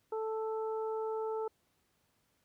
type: harmonic tone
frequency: 440 Hz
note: A4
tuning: in tune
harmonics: 1 / 2 / 3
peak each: -34 / -41 / -47 dBFS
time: 0.12-1.48 s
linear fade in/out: 5 ms
effects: pink hiss -75 dBFS RMS until 2.44 s + high-pass 60 Hz 12 dB/octave